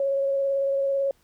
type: tone with vibrato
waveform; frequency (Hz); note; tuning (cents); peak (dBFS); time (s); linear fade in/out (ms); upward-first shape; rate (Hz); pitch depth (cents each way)
sine; 550; C#5; -14; -21; 0-1.11; 2; square; 18; 12
effects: pink hiss -64 dBFS RMS until 1.23 s